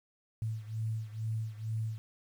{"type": "beating tone pair", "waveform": "sine", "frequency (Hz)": [110, 112.2], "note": ["A2", "A2"], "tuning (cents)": [0, 34], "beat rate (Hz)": 2.2, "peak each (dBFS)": [-35, -38], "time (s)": [0.42, 1.98], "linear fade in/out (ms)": 0, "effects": ["10-bit"]}